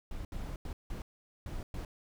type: noise bursts at uneven times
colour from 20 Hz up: brown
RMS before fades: -39 dBFS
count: 6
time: 0.11-0.25 / 0.32-0.56 / 0.65-0.73 / 0.9-1.02 / 1.46-1.63 / 1.74-1.85 s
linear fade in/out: 2 ms
effects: none